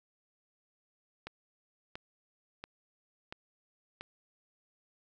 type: click train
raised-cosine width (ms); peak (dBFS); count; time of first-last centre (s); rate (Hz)
0.3; -25; 5; 1.27-4.01; 1.46
effects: none